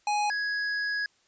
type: tone pair in turn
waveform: square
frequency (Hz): 833 / 1666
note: G#5 / G#6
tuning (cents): +5 / +5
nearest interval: octave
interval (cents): 1200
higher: second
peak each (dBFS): -25 / -28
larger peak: first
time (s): 0.07-0.3 / 0.3-1.06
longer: second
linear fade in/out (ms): 2
effects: white hiss -66 dBFS RMS until 1.27 s + resampled to 16000 Hz